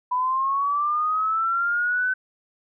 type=linear sweep; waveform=sine; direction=up; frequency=987.8 to 1522 Hz; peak=-20 dBFS; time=0.11-2.14 s; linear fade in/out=10 ms; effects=none